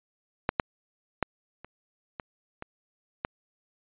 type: clicks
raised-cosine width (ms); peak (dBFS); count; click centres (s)
0.5; -8 / -7 / -9 / -28 / -20 / -22 / -13; 7; 0.491 / 0.598 / 1.227 / 1.646 / 2.198 / 2.624 / 3.249
effects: resampled to 8000 Hz